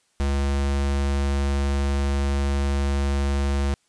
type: tone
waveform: square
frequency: 69.7 Hz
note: C#2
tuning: 10 cents sharp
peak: -21 dBFS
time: 0.2-3.74 s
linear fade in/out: 0 ms
effects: white hiss -66 dBFS RMS until 3.88 s + resampled to 22050 Hz